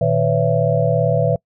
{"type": "tone cluster", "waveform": "sine", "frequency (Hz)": [118.5, 156.3, 502, 562, 665], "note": ["A#2", "D#3", "B4", "C#5", "E5"], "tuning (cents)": [29, 8, 28, 24, 15], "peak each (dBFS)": -20, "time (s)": [0.01, 1.36], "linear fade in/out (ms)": 5, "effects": ["noise-tail reverb RT60 0.1 s tail -26 dB re dry"]}